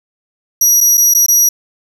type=tone with dropouts; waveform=30% pulse; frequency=5790 Hz; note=F#8; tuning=38 cents flat; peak=-3 dBFS; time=0.61-1.49 s; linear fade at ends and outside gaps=5 ms; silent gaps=0.806-0.81 / 0.973-0.977 / 1.139-1.148 / 1.263-1.283 s; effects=none